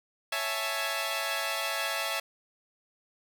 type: chord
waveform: 10% pulse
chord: A major seventh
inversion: first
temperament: equal with one note detuned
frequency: 554.4 / 661.5 / 830.6 / 880 Hz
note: C#5 / E5 / G#5 / A5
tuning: 0 / +6 / 0 / 0 cents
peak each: -28 / -24 / -30 / -28 dBFS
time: 0.32-2.2 s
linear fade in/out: 5 ms
effects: none